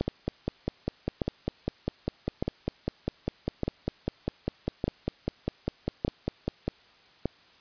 two click trains, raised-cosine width 2 ms, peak -13 / -14 dBFS, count 7 / 34, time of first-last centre 0.01-7.256 / 0.08-6.68 s, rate 0.828 / 5 Hz, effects white hiss -58 dBFS RMS until 7.6 s + resampled to 11025 Hz

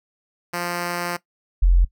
5% pulse / sine tone pair in turn, 174.7 / 43.67 Hz, F3 / F1, +1 / +1 cents, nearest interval 2 octaves, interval 2400 cents, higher first, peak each -13 / -11 dBFS, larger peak second, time 0.53-1.17 / 1.62-1.85 s, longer first, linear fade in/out 10 ms, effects noise-tail reverb RT60 0.1 s tail -18 dB re dry

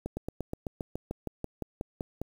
slowing click train, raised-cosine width 2 ms, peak -20 dBFS, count 15, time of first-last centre 0.06-2.216 s, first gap 110 ms, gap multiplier 1.05, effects 8-bit

